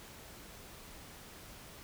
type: silence
effects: pink hiss -52 dBFS RMS until 1.83 s